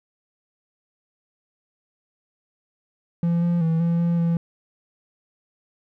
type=tone with pitch steps; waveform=triangle; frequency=170.2 / 172.4 / 163 / 169.1 / 170.6 / 168.4 Hz; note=F3 / F3 / E3 / E3 / F3 / E3; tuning=-44 / -22 / -19 / +44 / -40 / +37 cents; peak=-16 dBFS; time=3.23-4.37 s; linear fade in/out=2 ms; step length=190 ms; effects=none